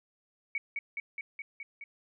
sine tone with echo, 2245 Hz, C#7, 21 cents sharp, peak -29 dBFS, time 0.55-0.58 s, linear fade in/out 2 ms, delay 210 ms, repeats 6, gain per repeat -2 dB, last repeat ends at 1.84 s, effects none

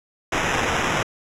blue noise with sample-and-hold, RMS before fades -22 dBFS, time 0.32-1.03 s, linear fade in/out 5 ms, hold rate 4410 Hz, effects low-pass 7000 Hz 12 dB/octave

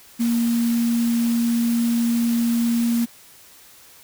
sine tone in noise, 234.1 Hz, A#3, 8 cents sharp, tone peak -17 dBFS, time 0.19-3.06 s, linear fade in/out 20 ms, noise white, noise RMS -34 dBFS, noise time 0.19-3.06 s, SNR +14 dB, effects white hiss -48 dBFS RMS until 4.03 s

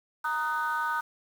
sine chord, D# minor, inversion second, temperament equal with one note detuned, 932.3 / 1244.5 / 1500.6 Hz, A#5 / D#6 / F#6, 0 / 0 / +24 cents, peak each -30 dBFS, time 0.24-1.01 s, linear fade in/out 10 ms, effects tanh soft clip ceiling -21 dBFS + 8-bit

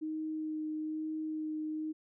sine tone with vibrato, 311.1 Hz, D#4, in tune, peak -34 dBFS, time 0.01-1.93 s, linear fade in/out 20 ms, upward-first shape sine, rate 1.1 Hz, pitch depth 11 cents each way, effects none

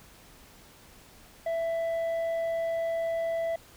sine tone with tanh clipping, 663 Hz, E5, 10 cents sharp, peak -28 dBFS, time 1.46-3.56 s, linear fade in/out 5 ms, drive 5 dB, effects pink hiss -54 dBFS RMS until 3.76 s

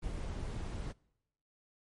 brown noise, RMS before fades -39 dBFS, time 0.02-0.93 s, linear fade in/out 20 ms, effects noise-tail reverb RT60 0.9 s tail -25 dB re dry + MP3 48 kbps

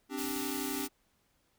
square chord, C suspended second, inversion none, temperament equal, 261.6 / 293.7 / 392 Hz, C4 / D4 / G4, 0 / 0 / 0 cents, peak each -40 / -39 / -42 dBFS, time 0.09-0.89 s, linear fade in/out 50 ms
white band-stop noise, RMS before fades -40 dBFS, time 0.17-0.88 s, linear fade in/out 20 ms, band 310 to 2000 Hz, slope 24 dB/octave
effects pink hiss -73 dBFS RMS until 1.58 s

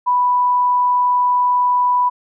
sine tone, 987.8 Hz, B5, in tune, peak -12 dBFS, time 0.06-2.1 s, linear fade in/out 20 ms, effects none

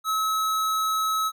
square tone, 1290 Hz, E6, 38 cents flat, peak -23 dBFS, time 0.04-1.32 s, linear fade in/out 50 ms, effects none

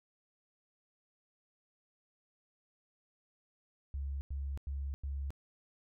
sine tone bursts, 69.3 Hz, C#2, in tune, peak -35 dBFS, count 4, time 3.94-5.305 s, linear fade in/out 0 ms, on 270 ms, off 95 ms, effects none

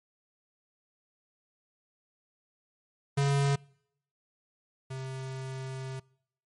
square tone pair in turn, 140.2 / 132.08 Hz, C#3 / C3, +20 / +17 cents, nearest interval minor second, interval 103 cents, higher first, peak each -24 / -36 dBFS, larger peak first, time 3.17-3.56 / 4.9-6 s, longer second, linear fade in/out 10 ms, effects noise-tail reverb RT60 0.7 s tail -25 dB re dry + MP3 48 kbps

